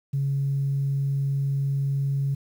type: tone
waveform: sine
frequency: 138.59 Hz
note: C#3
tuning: in tune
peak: -21 dBFS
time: 0.13-2.35 s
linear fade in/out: 10 ms
effects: tanh soft clip ceiling -17 dBFS + 9-bit